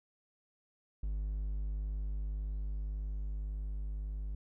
triangle tone with level ramp, 50.9 Hz, G#1, 34 cents flat, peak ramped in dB -31 to -34 dBFS, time 1.03-4.35 s, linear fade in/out 5 ms, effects none

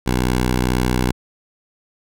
10% pulse tone with vibrato, 62.2 Hz, B1, 13 cents sharp, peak -8 dBFS, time 0.06-1.12 s, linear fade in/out 10 ms, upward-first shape triangle, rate 14 Hz, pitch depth 25 cents each way, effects none

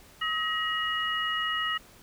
sine tone cluster, 1273 / 1897 / 2893 Hz, D#6 / A#6 / F#7, +39 / +30 / -40 cents, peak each -31 dBFS, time 0.21-1.78 s, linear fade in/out 10 ms, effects pink hiss -54 dBFS RMS until 2.02 s

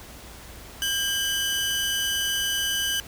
sawtooth tone pair together, 1602 / 2992 Hz, G6 / F#7, +37 / +19 cents, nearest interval major seventh, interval 1082 cents, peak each -25 / -22 dBFS, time 0.82-3 s, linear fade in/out 0 ms, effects added 60 Hz sine -48 dBFS peak until 3.07 s + pink hiss -44 dBFS RMS until 3.07 s

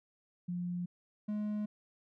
sine / triangle tone pair in turn, 176.7 / 210.1 Hz, F3 / G#3, +21 / +20 cents, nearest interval minor third, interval 299 cents, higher second, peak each -34 / -31 dBFS, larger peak second, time 0.48-0.86 / 1.28-1.66 s, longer neither, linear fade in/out 10 ms, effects none

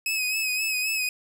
sawtooth tone with vibrato, 2549 Hz, D#7, 41 cents sharp, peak -21 dBFS, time 0.06-1.09 s, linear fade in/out 2 ms, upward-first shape sine, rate 3.8 Hz, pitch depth 45 cents each way, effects none

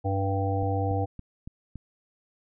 harmonic tone, 97.6 Hz, G2, 7 cents flat, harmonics 1 / 3 / 5 / 7 / 8, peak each -26 / -33 / -32 / -35 / -32 dBFS, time 0.04-1.06 s, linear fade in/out 20 ms
click train, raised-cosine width 5 ms, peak -26 dBFS, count 5, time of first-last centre 0.63-1.757 s, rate 3.55 Hz
effects none

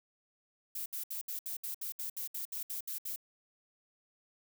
violet noise bursts, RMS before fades -39 dBFS, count 14, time 0.75-3.161 s, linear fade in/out 5 ms, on 110 ms, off 67 ms, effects none

